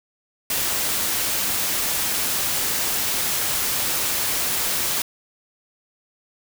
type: noise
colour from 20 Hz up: white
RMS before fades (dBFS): -23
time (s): 0.5-5.02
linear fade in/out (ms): 2
effects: none